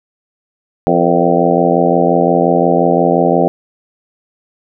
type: harmonic tone with a mistuned harmonic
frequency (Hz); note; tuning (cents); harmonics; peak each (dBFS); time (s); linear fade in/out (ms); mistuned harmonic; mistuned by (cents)
85.7; F2; -32; 2 / 3 / 4 / 5 / 6 / 7 / 8 / 9; -17 / -17 / -17 / -17 / -17 / -17 / -17 / -17; 0.87-3.48; 0; 5; +62
effects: none